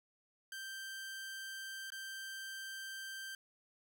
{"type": "tone with dropouts", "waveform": "sawtooth", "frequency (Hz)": 1568, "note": "G6", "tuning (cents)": 0, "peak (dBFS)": -40, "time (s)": [0.52, 3.35], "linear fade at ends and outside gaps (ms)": 2, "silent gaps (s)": [1.903, 1.92], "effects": []}